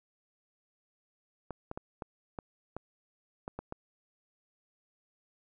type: clicks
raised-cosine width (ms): 1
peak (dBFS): -24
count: 9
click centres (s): 1.507 / 1.714 / 1.775 / 2.022 / 2.388 / 2.766 / 3.479 / 3.59 / 3.724
effects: none